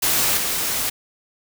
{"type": "noise with level steps", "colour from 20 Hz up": "white", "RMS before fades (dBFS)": [-19, -23], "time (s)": [0.02, 0.9], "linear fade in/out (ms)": 10, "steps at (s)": 0.37, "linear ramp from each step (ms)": 5, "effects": []}